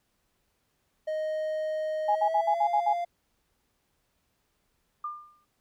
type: tone with pitch glide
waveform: triangle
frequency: 622.3 to 694.5 Hz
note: D#5 to F5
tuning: 0 to -10 cents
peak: -26 dBFS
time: 1.07-3.05 s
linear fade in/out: 10 ms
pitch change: +190 cents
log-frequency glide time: 2.09-2.68 s
type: tone bursts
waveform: sine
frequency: 830.6 Hz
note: G#5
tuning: in tune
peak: -21 dBFS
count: 7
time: 2.08-2.935 s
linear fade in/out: 10 ms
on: 75 ms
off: 55 ms
type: tone with exponential decay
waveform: sine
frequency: 1200 Hz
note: D6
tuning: 37 cents sharp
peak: -29 dBFS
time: 5.04-5.45 s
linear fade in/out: 5 ms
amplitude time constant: 89 ms
effects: pink hiss -74 dBFS RMS until 5.6 s